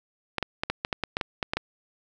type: clicks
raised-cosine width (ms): 0.3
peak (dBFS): -10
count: 12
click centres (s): 0.383 / 0.427 / 0.635 / 0.7 / 0.849 / 0.928 / 1.037 / 1.169 / 1.212 / 1.428 / 1.535 / 1.57
effects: none